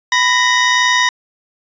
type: tone pair together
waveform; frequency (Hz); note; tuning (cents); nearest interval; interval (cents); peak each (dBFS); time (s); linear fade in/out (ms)
25% pulse; 993.2 / 1864.7; B5 / A#6; +9 / 0; major seventh; 1091; -10; 0.12-1.09; 2
effects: resampled to 16000 Hz